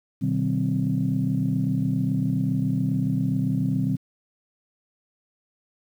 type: tone cluster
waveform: sine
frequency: 124 / 151.3 / 189 / 260.3 Hz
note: B2 / D#3 / F#3 / C4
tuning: +7 / -48 / +37 / -9 cents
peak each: -26 dBFS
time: 0.21-3.97 s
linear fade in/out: 20 ms
effects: tanh soft clip ceiling -12 dBFS + 9-bit